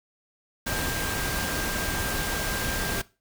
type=tone in noise; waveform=sine; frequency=1592 Hz; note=G6; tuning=26 cents sharp; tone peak=-34 dBFS; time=0.66-3.02 s; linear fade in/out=10 ms; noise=pink; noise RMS=-29 dBFS; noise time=0.66-3.02 s; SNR=-8 dB; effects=noise-tail reverb RT60 0.3 s tail -20 dB re dry

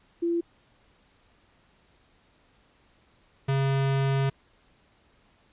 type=tone pair in turn; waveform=sine / square; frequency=340.2 / 136.3 Hz; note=F4 / C#3; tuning=-45 / -29 cents; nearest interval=octave + major third; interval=1584 cents; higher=first; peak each=-23 dBFS; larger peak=neither; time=0.22-0.41 / 3.48-4.3 s; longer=second; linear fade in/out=10 ms; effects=pink hiss -63 dBFS RMS until 5.52 s + resampled to 8000 Hz

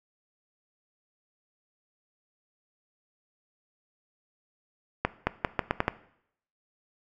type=accelerating click train; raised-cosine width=0.5 ms; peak=-8 dBFS; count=7; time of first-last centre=5.05-5.881 s; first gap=220 ms; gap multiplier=0.81; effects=noise-tail reverb RT60 0.7 s tail -17 dB re dry

